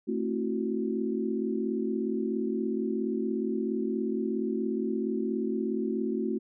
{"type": "chord", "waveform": "sine", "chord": "F# half-diminished seventh", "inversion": "first", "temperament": "just", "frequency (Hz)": [222, 266.4, 333, 370], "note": ["A3", "C4", "E4", "F#4"], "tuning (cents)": [16, 31, 18, 0], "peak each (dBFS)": [-31, -34, -35, -32], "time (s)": [0.07, 6.39], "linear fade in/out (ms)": 20, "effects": []}